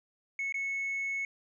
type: tone with dropouts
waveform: sine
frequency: 2200 Hz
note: C#7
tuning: 14 cents flat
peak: -29 dBFS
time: 0.39-1.25 s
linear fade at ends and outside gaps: 2 ms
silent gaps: 0.524-0.542 s
effects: tanh soft clip ceiling -29 dBFS